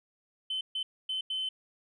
sine tone bursts at uneven times, 3059 Hz, G7, 43 cents flat, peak -29 dBFS, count 4, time 0.5-0.61 / 0.75-0.83 / 1.09-1.21 / 1.3-1.49 s, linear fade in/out 5 ms, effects tanh soft clip ceiling -27 dBFS

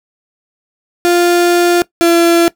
35% pulse tone pair in turn, 349.2 / 338.9 Hz, F4 / E4, 0 / +48 cents, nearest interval minor second, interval 52 cents, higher first, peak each -6 / -5 dBFS, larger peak second, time 1.05-1.82 / 2.01-2.48 s, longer first, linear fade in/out 0 ms, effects noise-tail reverb RT60 0.1 s tail -19 dB re dry

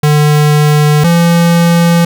square tone pair in turn, 149.5 / 170.21 Hz, D3 / F3, +31 / -44 cents, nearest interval major second, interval 225 cents, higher second, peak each -6 dBFS, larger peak neither, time 0.03-1.04 / 1.04-2.05 s, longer neither, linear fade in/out 5 ms, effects none

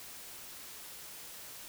silence, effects white hiss -48 dBFS RMS until 1.68 s

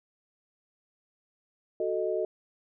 sine chord, D# diminished, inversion first, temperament equal, 370 / 440 / 622.3 Hz, F#4 / A4 / D#5, 0 / 0 / 0 cents, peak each -31 dBFS, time 1.8-2.25 s, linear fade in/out 2 ms, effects none

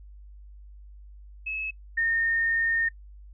sine tone pair in turn, 2589 / 1830.7 Hz, E7 / A#6, -32 / -32 cents, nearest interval tritone, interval 600 cents, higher first, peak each -29 / -22 dBFS, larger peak second, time 1.46-1.71 / 1.97-2.89 s, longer second, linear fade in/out 10 ms, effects noise-tail reverb RT60 0.1 s tail -24 dB re dry + added 50 Hz sine -44 dBFS peak until 3.33 s

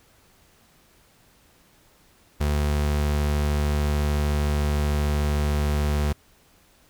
square tone pair together, 73.42 / 146.83 Hz, D2 / D3, 0 / 0 cents, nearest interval octave, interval 1200 cents, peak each -22 / -30 dBFS, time 2.4-6.13 s, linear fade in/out 10 ms, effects pink hiss -58 dBFS RMS until 6.89 s

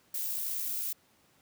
violet noise with amplitude modulation, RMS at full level -33 dBFS, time 0.14-0.93 s, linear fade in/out 5 ms, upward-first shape sine, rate 61.9 Hz, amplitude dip 25%, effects pink hiss -66 dBFS RMS until 1.41 s + high-pass 100 Hz 12 dB/octave

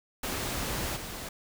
pink noise with level steps, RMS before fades -33 / -39 dBFS, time 0.23-1.29 s, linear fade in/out 5 ms, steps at 0.95 s, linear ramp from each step 20 ms, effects none

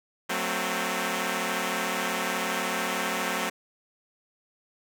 5% pulse chord, F# diminished, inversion none, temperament equal with one note detuned, 185 / 224.8 / 261.6 Hz, F#3 / A3 / C4, 0 / +37 / 0 cents, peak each -20 dBFS, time 0.29-3.5 s, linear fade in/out 10 ms, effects none

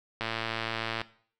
click train, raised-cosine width 0.3 ms, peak -15 dBFS, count 92, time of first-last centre 0.21-1.015 s, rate 113 Hz, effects noise-tail reverb RT60 0.5 s tail -17 dB re dry

